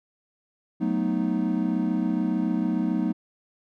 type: chord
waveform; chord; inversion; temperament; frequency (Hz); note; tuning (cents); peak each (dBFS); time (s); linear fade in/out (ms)
triangle; B dominant seventh; second; equal; 185 / 220 / 246.9 / 311.1; F#3 / A3 / B3 / D#4; 0 / 0 / 0 / 0; -26; 0.8-3.13; 20
effects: none